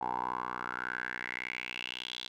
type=tone with band-pass filter sweep; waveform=10% pulse; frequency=61.74 Hz; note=B1; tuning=in tune; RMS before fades=-38 dBFS; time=0.01-2.28 s; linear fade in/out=5 ms; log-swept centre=840 to 3700 Hz; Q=5.7; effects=none